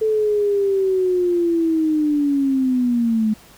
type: linear sweep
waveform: sine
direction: down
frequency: 440 to 212.9 Hz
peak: -15 dBFS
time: 0.01-3.34 s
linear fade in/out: 10 ms
effects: pink hiss -47 dBFS RMS until 3.57 s